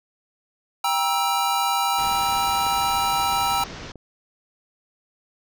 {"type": "chord", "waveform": "square", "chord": "E diminished", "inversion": "first", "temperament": "just", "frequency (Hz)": [791.1, 949.3, 1318.5], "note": ["G5", "Bb5", "E6"], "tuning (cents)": [16, 31, 0], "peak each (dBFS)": [-25, -25, -26], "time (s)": [0.84, 3.64], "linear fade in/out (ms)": 5}
{"type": "low-pass noise", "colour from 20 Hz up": "pink", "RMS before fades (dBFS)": -37, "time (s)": [1.98, 3.92], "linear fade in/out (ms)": 5, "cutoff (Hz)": 6300, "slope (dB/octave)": 48}
{"type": "clicks", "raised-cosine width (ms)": 2, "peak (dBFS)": -27, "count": 4, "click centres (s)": [2.045, 2.666, 3.326, 3.957]}
{"effects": []}